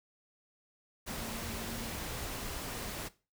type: tone in noise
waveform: sine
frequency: 229.3 Hz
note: A#3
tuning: 28 cents flat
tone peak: -44 dBFS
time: 1.09-1.93 s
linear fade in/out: 20 ms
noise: pink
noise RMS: -40 dBFS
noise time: 1.06-3.09 s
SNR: -7 dB
effects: noise-tail reverb RT60 0.3 s tail -17 dB re dry